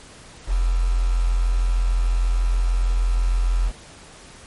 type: tone with quantisation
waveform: sine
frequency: 43.21 Hz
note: F1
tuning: 18 cents flat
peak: -16 dBFS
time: 0.47-3.72 s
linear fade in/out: 50 ms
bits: 6
effects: pink hiss -44 dBFS RMS until 4.46 s + MP3 48 kbps